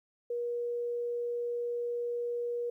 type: tone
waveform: sine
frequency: 478.3 Hz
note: A#4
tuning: 44 cents sharp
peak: -31 dBFS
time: 0.3-2.7 s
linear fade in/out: 5 ms
effects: 12-bit